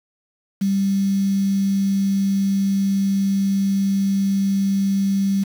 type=tone with quantisation; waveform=sine; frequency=196.1 Hz; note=G3; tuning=1 cent sharp; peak=-16 dBFS; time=0.61-5.44 s; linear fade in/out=10 ms; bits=6; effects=none